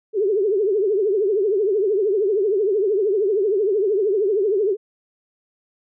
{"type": "tone with vibrato", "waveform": "sine", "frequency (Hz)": 406.6, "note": "G#4", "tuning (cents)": -37, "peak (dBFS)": -16, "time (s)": [0.13, 4.77], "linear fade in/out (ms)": 50, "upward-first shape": "triangle", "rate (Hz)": 13, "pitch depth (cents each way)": 190, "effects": []}